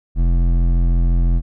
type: tone with hard clipping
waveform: sine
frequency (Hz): 42.91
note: F1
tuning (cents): -30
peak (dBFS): -14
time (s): 0.15-1.42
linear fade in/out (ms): 50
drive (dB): 11
effects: none